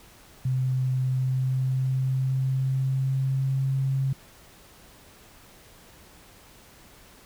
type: tone with pitch glide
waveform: sine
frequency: 129.3 to 134.48 Hz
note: C3 to C3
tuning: -20 to +48 cents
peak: -22 dBFS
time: 0.45-4.13 s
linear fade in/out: 5 ms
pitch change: +68 cents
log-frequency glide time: 1.03-3.72 s
effects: pink hiss -52 dBFS RMS until 7.25 s